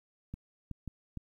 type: clicks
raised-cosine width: 5 ms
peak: -27 dBFS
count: 4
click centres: 0.34 / 0.713 / 0.877 / 1.173 s
effects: 11-bit